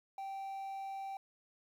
triangle tone with quantisation, 780 Hz, G5, 9 cents flat, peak -38 dBFS, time 0.18-1.17 s, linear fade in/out 2 ms, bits 11, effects none

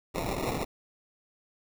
blue noise with sample-and-hold, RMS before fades -31 dBFS, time 0.14-0.65 s, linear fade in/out 20 ms, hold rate 1575 Hz, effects none

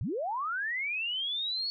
sine linear sweep, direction up, 77.78 to 4435 Hz, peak -30 dBFS, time 0.01-1.7 s, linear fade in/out 0 ms, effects none

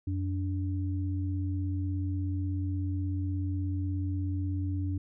sine tone pair together, 91 / 289.5 Hz, F#2 / D4, -28 / -25 cents, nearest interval octave + minor sixth, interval 2003 cents, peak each -29 / -36 dBFS, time 0.07-4.98 s, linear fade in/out 5 ms, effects none

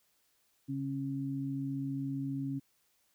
sine tone pair together, 138.59 / 273.4 Hz, C#3 / C#4, 0 / -24 cents, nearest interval octave, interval 1176 cents, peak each -37 / -35 dBFS, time 0.68-2.6 s, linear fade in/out 20 ms, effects white hiss -73 dBFS RMS until 3.14 s

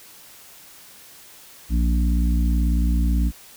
harmonic tone with a mistuned harmonic, 58.27 Hz, A#1, in tune, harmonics 1 / 3 / 4 / 5, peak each -17 / -27 / -29 / -31 dBFS, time 1.69-3.32 s, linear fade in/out 50 ms, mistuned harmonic 1, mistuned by +30 cents, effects white hiss -46 dBFS RMS until 3.56 s

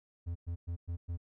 triangle tone bursts, 85.7 Hz, F2, 32 cents flat, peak -32 dBFS, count 5, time 0.26-1.175 s, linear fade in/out 20 ms, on 95 ms, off 110 ms, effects none

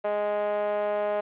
5% pulse tone with band-pass filter, 207.7 Hz, G#3, in tune, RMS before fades -27 dBFS, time 0.04-1.21 s, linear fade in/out 10 ms, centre 570 Hz, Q 4.7, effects resampled to 8000 Hz + 9-bit

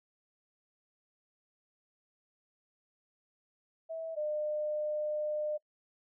sine tone pair in turn, 650 / 603.9 Hz, E5 / D5, -24 / +48 cents, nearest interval minor second, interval 128 cents, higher first, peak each -36 / -31 dBFS, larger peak second, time 3.89-4.16 / 4.16-5.58 s, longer second, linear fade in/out 20 ms, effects noise-tail reverb RT60 0.1 s tail -23 dB re dry

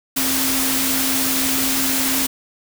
sine tone in noise, 265.6 Hz, C4, 26 cents sharp, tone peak -24 dBFS, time 0.16-2.27 s, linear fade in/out 10 ms, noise white, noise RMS -20 dBFS, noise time 0.16-2.27 s, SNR -7 dB, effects none

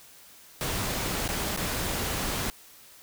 pink noise with dropouts, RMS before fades -30 dBFS, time 0.61-2.5 s, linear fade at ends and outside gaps 0 ms, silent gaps 1.278-1.289 / 1.563-1.574 s, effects white hiss -52 dBFS RMS until 3.02 s

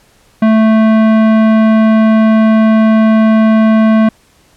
sine tone with tanh clipping, 220 Hz, A3, in tune, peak -7 dBFS, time 0.42-4.09 s, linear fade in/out 5 ms, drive 17 dB, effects pink hiss -49 dBFS RMS until 4.56 s + low-pass 12000 Hz 12 dB/octave

